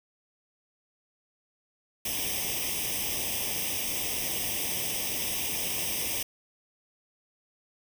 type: noise with comb filter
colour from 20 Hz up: white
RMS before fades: -31 dBFS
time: 2.05-6.23 s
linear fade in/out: 5 ms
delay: 0.35 ms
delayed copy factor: +0.95
effects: none